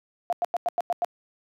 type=tone bursts; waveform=sine; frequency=699 Hz; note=F5; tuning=1 cent sharp; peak=-21 dBFS; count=7; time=0.3-1.046 s; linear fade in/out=0 ms; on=26 ms; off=94 ms; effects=high-pass 300 Hz 12 dB/octave